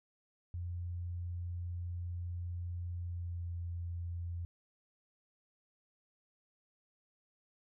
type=tone with pitch glide; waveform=sine; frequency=87.5 to 86.15 Hz; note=F2 to F2; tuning=+4 to -23 cents; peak=-37 dBFS; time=0.54-4.45 s; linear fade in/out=0 ms; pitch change=-27 cents; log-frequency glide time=2.96-3.52 s; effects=none